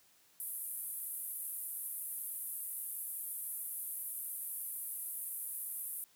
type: band-pass noise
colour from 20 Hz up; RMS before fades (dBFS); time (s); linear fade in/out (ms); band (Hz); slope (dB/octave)
pink; -42; 0.4-6.04; 0; 10000 to 14000; 48
effects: white hiss -67 dBFS RMS until 6.15 s + high-pass 80 Hz 12 dB/octave